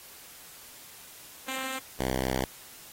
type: tone pair in turn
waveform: 5% pulse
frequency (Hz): 263.2 / 64.78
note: C4 / C2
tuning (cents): +10 / -17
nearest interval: 2 octaves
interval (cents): 2427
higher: first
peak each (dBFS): -21 / -16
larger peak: second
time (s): 1.48-1.79 / 1.99-2.45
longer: second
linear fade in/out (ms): 5
effects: white hiss -49 dBFS RMS until 2.92 s + AAC 48 kbps